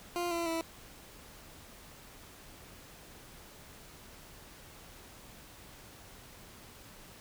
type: tone with pitch steps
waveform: 20% pulse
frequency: 349.2 / 338.9 / 328.8 Hz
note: F4 / E4 / E4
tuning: 0 / +48 / -4 cents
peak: -27 dBFS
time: 0.16-0.61 s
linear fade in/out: 0 ms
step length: 150 ms
effects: pink hiss -53 dBFS RMS until 7.2 s